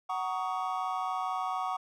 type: chord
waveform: triangle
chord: D# minor seventh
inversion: first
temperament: just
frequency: 746.7 / 933.4 / 1120.1 / 1244.5 Hz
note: F#5 / A#5 / C#6 / D#6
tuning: +16 / +2 / +18 / 0 cents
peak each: -32 / -37 / -33 / -37 dBFS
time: 0.09-1.77 s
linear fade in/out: 10 ms
effects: none